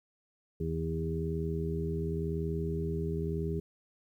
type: harmonic tone with a mistuned harmonic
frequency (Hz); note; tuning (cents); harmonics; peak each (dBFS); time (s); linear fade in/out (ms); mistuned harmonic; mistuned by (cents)
80.9; E2; -32; 1 / 2 / 3 / 4 / 5; -36 / -34 / -44 / -42 / -36; 0.6-3.6; 5; 1; -24
effects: 11-bit